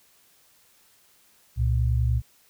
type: tone pair together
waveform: sine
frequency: 66.9 / 117.27 Hz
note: C2 / A#2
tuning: +39 / +11 cents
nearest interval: minor seventh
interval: 972 cents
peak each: -22 / -23 dBFS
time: 1.56-2.22 s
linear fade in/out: 50 ms
effects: white hiss -60 dBFS RMS until 2.49 s